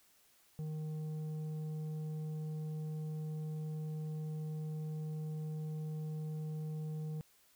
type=tone with tanh clipping; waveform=sine; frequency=154.9 Hz; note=D#3; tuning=7 cents flat; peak=-39 dBFS; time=0.59-7.21 s; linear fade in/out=0 ms; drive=7 dB; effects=white hiss -68 dBFS RMS until 7.55 s